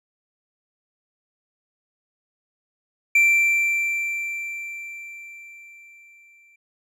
triangle tone with exponential decay, 2349 Hz, D7, in tune, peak -11 dBFS, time 3.15-6.56 s, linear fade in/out 5 ms, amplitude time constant 740 ms, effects none

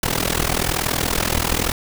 pink noise with amplitude modulation, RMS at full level -17 dBFS, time 0.03-1.72 s, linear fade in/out 2 ms, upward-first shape sine, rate 41 Hz, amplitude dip 90%, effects none

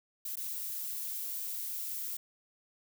violet noise with dropouts, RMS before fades -38 dBFS, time 0.25-2.17 s, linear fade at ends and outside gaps 5 ms, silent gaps 0.357-0.369 s, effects none

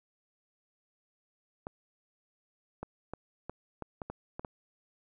clicks, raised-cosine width 1 ms, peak -24 dBFS, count 9, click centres 1.669 / 2.83 / 3.136 / 3.496 / 3.823 / 4.018 / 4.1 / 4.395 / 4.448 s, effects none

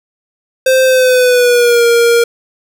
square tone with pitch glide, 521 to 469.6 Hz, C5 to A#4, -7 to +13 cents, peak -7 dBFS, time 0.66-2.24 s, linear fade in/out 5 ms, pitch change -180 cents, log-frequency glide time 0.84-1.85 s, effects none

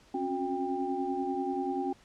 sine tone cluster, 265.4 / 275.7 / 364.7 / 793 Hz, C4 / C#4 / F#4 / G5, +25 / -9 / -25 / +20 cents, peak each -38 / -35 / -34 / -34 dBFS, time 0.14-1.93 s, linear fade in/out 5 ms, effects pink hiss -60 dBFS RMS until 2.04 s + low-pass 7000 Hz 12 dB/octave

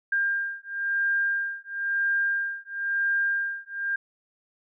sine beating tone pair, 1600 / 1600.99 Hz, G6 / G6, +35 / +36 cents, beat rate 0.99 Hz, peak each -27 dBFS, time 0.12-3.96 s, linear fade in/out 5 ms, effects none

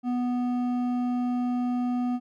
sine tone with hard clipping, 246.4 Hz, B3, 4 cents flat, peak -26 dBFS, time 0.03-2.2 s, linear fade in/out 50 ms, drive 8 dB, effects none

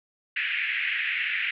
white band-pass noise, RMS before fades -28 dBFS, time 0.36-1.51 s, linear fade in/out 5 ms, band 1700 to 2700 Hz, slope 48 dB/octave, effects none

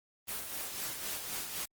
white noise with tremolo, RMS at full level -37 dBFS, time 0.27-1.66 s, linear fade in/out 20 ms, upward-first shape sine, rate 3.9 Hz, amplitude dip 45%, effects Opus 24 kbps

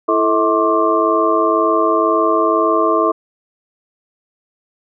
sine tone cluster, 332.8 / 438.9 / 643 / 1067 / 1169 Hz, E4 / A4 / E5 / C6 / D6, +17 / -4 / -43 / +34 / -8 cents, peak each -18 dBFS, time 0.08-3.12 s, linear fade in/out 10 ms, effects none

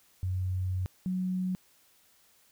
sine tone pair in turn, 92.5 / 184.47 Hz, F#2 / F#3, 0 / -5 cents, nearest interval octave, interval 1195 cents, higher second, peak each -28 dBFS, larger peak neither, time 0.23-0.86 / 1.06-1.55 s, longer first, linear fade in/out 0 ms, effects white hiss -64 dBFS RMS until 2.51 s

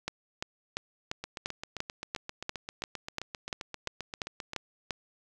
two click trains, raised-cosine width 0.2 ms, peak -20 / -15 dBFS, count 26 / 15, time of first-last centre 1.24-4.534 / 0.08-4.908 s, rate 7.59 / 2.9 Hz, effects none

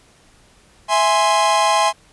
45% pulse chord, E augmented, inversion none, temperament equal, 659.3 / 830.6 / 1046.5 Hz, E5 / G#5 / B#5, 0 / 0 / 0 cents, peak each -20 / -17 / -17 dBFS, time 0.88-1.93 s, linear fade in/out 50 ms, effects pink hiss -52 dBFS RMS until 2.12 s + resampled to 24000 Hz

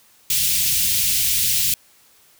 white band-stop noise, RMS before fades -19 dBFS, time 0.3-1.74 s, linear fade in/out 2 ms, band 170 to 2500 Hz, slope 24 dB/octave, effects white hiss -54 dBFS RMS until 2.39 s

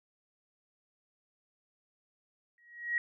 sine tone with exponential growth, 1900 Hz, A#6, 33 cents sharp, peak -25 dBFS, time 2.58-2.98 s, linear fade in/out 1 ms, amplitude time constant 86 ms, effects none

